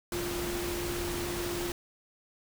sine tone in noise, 349.2 Hz, F4, in tune, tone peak -34 dBFS, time 0.12-1.72 s, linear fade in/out 2 ms, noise pink, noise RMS -36 dBFS, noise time 0.12-1.72 s, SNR -1 dB, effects none

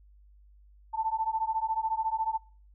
sine beating tone pair, 880 / 894 Hz, A5 / A5, 0 / +27 cents, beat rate 14 Hz, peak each -30 dBFS, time 0.93-2.38 s, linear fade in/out 20 ms, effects noise-tail reverb RT60 0.4 s tail -22 dB re dry + added 50 Hz sine -54 dBFS peak until 2.74 s

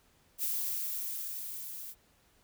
violet noise with level ramp, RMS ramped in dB -32 to -44 dBFS, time 0.38-1.95 s, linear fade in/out 50 ms, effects pink hiss -67 dBFS RMS until 2.43 s

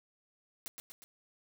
white noise with echo, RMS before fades -42 dBFS, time 0.66-0.68 s, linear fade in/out 0 ms, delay 120 ms, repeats 3, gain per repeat -4 dB, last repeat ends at 1.04 s, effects none

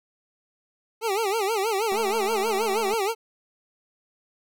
25% pulse tone with vibrato, 419.4 Hz, G#4, 17 cents sharp, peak -19 dBFS, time 1.01-3.15 s, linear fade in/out 50 ms, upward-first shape sine, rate 6.3 Hz, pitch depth 170 cents each way
click train, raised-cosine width 1 ms, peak -24 dBFS, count 225, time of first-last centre 1.92-2.938 s, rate 220 Hz
effects none

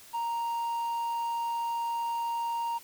triangle tone, 932.3 Hz, A#5, in tune, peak -27 dBFS, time 0.13-2.79 s, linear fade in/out 20 ms, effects white hiss -52 dBFS RMS until 2.83 s

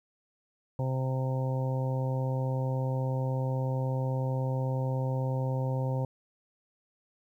harmonic tone, 130.9 Hz, C3, 1 cent sharp, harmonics 1 / 2 / 3 / 4 / 5 / 6 / 7, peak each -28 / -40 / -43 / -36 / -46 / -45 / -42 dBFS, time 0.79-6.05 s, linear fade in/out 2 ms, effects 11-bit

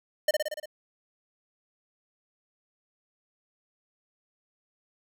square tone with echo, 607 Hz, D#5, 43 cents flat, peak -20 dBFS, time 0.28-0.31 s, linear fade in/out 5 ms, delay 58 ms, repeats 6, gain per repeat -3 dB, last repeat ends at 0.658 s, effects none

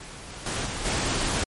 pink noise with level steps, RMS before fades -41 / -39 / -29 / -32 / -26 dBFS, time 0-1.44 s, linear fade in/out 5 ms, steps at 0.3 / 0.46 / 0.66 / 0.85 s, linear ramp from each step 2 ms, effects MP3 48 kbps

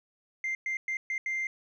sine tone bursts at uneven times, 2093 Hz, C7, in tune, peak -27 dBFS, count 5, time 0.44-0.55 / 0.66-0.77 / 0.88-0.97 / 1.1-1.18 / 1.26-1.47 s, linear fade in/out 2 ms, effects tanh soft clip ceiling -27 dBFS

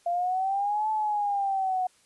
sine exponential two-way sweep, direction up then down, 686 to 872 to 732 Hz, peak -24 dBFS, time 0.06-1.87 s, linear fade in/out 5 ms, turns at 0.9 s, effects white hiss -62 dBFS RMS until 2.05 s + resampled to 24000 Hz

